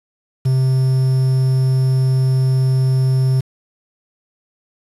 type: tone with quantisation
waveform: triangle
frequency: 130.81 Hz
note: C3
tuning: in tune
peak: -10 dBFS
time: 0.45-3.41 s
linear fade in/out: 10 ms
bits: 6
effects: resampled to 32000 Hz